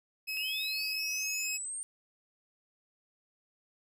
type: tone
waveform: 30% pulse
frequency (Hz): 2563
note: E7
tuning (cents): -49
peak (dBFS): -31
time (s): 0.27-1.58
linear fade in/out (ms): 20
type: linear sweep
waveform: sine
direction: up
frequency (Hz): 2677 to 8850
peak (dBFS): -36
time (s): 0.37-1.83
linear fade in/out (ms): 0
effects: none